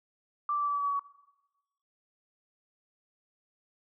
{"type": "tone with pitch steps", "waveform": "sine", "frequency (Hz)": [1174.7, 1167.9, 1161.2, 1154.5, 1147.9, 1141.3, 1134.7, 1128.2], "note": ["D6", "D6", "D6", "D6", "D6", "D6", "C#6", "C#6"], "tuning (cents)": [0, -10, -20, -30, -40, -50, 40, 30], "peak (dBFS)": -27, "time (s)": [0.49, 0.994], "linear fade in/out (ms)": 2, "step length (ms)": 63, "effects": ["noise-tail reverb RT60 1.0 s tail -18 dB re dry"]}